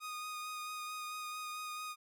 sawtooth tone with vibrato, 1238 Hz, D#6, 9 cents flat, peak -37 dBFS, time 0-1.96 s, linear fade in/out 50 ms, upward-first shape sine, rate 4.5 Hz, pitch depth 13 cents each way, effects none

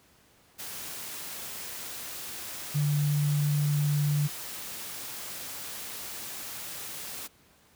sine tone in noise, 146.83 Hz, D3, in tune, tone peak -23 dBFS, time 2.74-4.28 s, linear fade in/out 20 ms, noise white, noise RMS -39 dBFS, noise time 0.58-7.28 s, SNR +13 dB, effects pink hiss -61 dBFS RMS until 7.75 s + high-pass 60 Hz 12 dB/octave

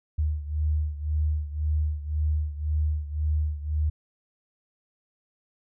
sine beating tone pair, 75.6 / 77.5 Hz, D#2 / D#2, -49 / -6 cents, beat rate 1.9 Hz, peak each -25 / -29 dBFS, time 0.18-3.9 s, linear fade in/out 10 ms, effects none

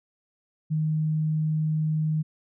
sine tone, 155.56 Hz, D#3, in tune, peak -22 dBFS, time 0.7-2.23 s, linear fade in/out 20 ms, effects none

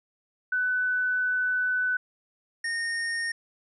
sine / square tone pair in turn, 1499 / 1843.1 Hz, F#6 / A#6, +22 / -20 cents, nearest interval major third, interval 358 cents, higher second, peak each -23 / -28 dBFS, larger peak first, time 0.52-1.97 / 2.64-3.32 s, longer first, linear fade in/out 5 ms, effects resampled to 24000 Hz

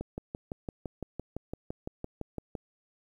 click train, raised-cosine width 2 ms, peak -22 dBFS, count 16, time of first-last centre 0.01-2.552 s, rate 5.9 Hz, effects 10-bit

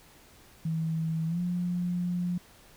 sine tone with pitch glide, 161.4 to 177.03 Hz, E3 to F3, -36 to +24 cents, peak -27 dBFS, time 0.65-2.38 s, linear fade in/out 5 ms, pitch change +160 cents, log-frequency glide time 1.27-1.4 s, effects pink hiss -56 dBFS RMS until 2.76 s

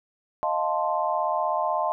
sine chord, F dominant seventh, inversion third, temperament equal, 622.3 / 698.5 / 880 / 1046.5 Hz, Eb5 / F5 / A5 / C6, 0 / 0 / 0 / 0 cents, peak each -28 dBFS, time 0.43-1.92 s, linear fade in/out 0 ms, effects none

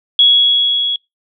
sine tone with level ramp, 3344 Hz, G#7, 11 cents sharp, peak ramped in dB -5 to -15 dBFS, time 0.19-0.96 s, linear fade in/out 2 ms, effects noise-tail reverb RT60 0.2 s tail -24 dB re dry

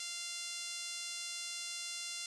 5% pulse tone with high-pass filter, 694 Hz, F5, 11 cents flat, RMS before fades -42 dBFS, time 0-2.26 s, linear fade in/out 2 ms, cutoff 2300 Hz, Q 0.64, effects resampled to 22050 Hz + 10-bit

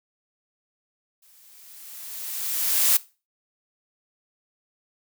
blue noise with exponential growth, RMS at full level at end -17 dBFS, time 1.22-2.97 s, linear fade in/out 5 ms, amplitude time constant 380 ms, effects noise-tail reverb RT60 0.3 s tail -19 dB re dry

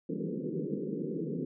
pink band-pass noise, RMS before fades -35 dBFS, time 0.09-1.45 s, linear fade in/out 5 ms, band 150 to 490 Hz, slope 96 dB/octave, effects none

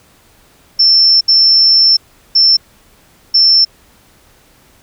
sine tone bursts at uneven times, 5360 Hz, E8, 28 cents sharp, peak -5 dBFS, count 4, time 0.79-1.21 / 1.28-1.97 / 2.35-2.57 / 3.34-3.65 s, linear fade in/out 10 ms, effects pink hiss -48 dBFS RMS until 4.82 s

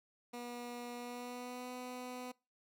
15% pulse tone with pitch glide, 241.8 to 250.2 Hz, B3 to B3, -36 to +23 cents, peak -37 dBFS, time 0.33-2.32 s, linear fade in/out 10 ms, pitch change +59 cents, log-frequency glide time 0.95-1.72 s, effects noise-tail reverb RT60 0.3 s tail -25 dB re dry

